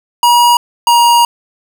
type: tone pair in turn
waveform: square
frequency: 958 / 947.5 Hz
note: A#5 / A#5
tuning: +47 / +28 cents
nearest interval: unison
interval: 19 cents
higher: first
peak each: -6 dBFS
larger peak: neither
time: 0.23-0.57 / 0.87-1.25 s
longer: second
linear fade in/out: 2 ms
effects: none